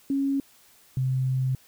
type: tone pair in turn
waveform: sine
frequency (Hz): 275.5 / 130.35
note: C#4 / C3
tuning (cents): -11 / -6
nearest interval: octave + minor second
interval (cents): 1295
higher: first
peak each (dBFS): -22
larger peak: neither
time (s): 0.1-0.4 / 0.97-1.55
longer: second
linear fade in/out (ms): 2
effects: white hiss -57 dBFS RMS until 1.67 s